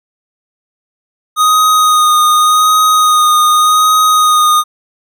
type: tone with vibrato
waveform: square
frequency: 1242 Hz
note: D#6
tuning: 3 cents flat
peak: -7 dBFS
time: 1.36-4.64 s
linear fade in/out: 50 ms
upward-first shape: sine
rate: 0.86 Hz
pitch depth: 18 cents each way
effects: none